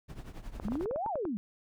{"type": "noise with tremolo", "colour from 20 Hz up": "brown", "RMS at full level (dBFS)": -39, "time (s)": [0.08, 0.86], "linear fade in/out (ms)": 20, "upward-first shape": "triangle", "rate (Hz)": 11, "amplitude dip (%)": 85}
{"type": "clicks", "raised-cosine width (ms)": 1, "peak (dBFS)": -25, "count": 11, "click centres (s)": [0.599, 0.684, 0.721, 0.755, 0.81, 0.858, 0.911, 0.96, 1.062, 1.156, 1.253]}
{"type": "exponential two-way sweep", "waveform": "sine", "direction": "up then down", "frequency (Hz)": [190.6, 930, 190.6], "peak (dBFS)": -31, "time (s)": [0.65, 1.37], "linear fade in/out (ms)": 0, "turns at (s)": 1.08}
{"effects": []}